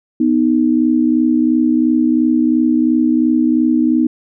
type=tone pair together; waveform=sine; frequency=248.2 / 311.1 Hz; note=B3 / D#4; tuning=+9 / 0 cents; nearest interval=major third; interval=391 cents; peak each=-13 dBFS; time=0.2-4.07 s; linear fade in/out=5 ms; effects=none